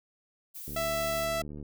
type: noise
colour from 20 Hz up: violet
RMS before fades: -42 dBFS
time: 0.54-1.26 s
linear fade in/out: 20 ms
type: click train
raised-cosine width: 3 ms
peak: -30 dBFS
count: 71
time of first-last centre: 0.68-1.627 s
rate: 73.9 Hz
type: tone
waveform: sawtooth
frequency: 662 Hz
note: E5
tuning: 7 cents sharp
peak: -25 dBFS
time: 0.76-1.42 s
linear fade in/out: 5 ms
effects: none